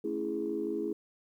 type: chord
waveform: sine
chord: A major seventh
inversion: none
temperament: equal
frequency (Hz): 220 / 277.2 / 329.6 / 415.3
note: A3 / C#4 / E4 / G#4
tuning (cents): 0 / 0 / 0 / 0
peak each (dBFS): -40 / -39 / -34 / -34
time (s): 0.04-0.93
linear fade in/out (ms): 5
effects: tanh soft clip ceiling -21 dBFS + 11-bit